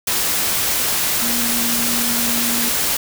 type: tone in noise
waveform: sine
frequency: 236.1 Hz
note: A#3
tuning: 22 cents sharp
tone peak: -24 dBFS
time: 1.22-2.69 s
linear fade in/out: 5 ms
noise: white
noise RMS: -19 dBFS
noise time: 0.07-2.97 s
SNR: -8 dB
effects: none